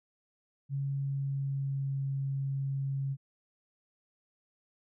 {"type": "tone with pitch glide", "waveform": "sine", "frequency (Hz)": [138.59, 136.84], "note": ["C#3", "C#3"], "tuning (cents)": [0, -22], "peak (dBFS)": -30, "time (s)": [0.69, 3.17], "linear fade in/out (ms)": 50, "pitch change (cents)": -22, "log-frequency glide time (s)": [0.81, 2.01], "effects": []}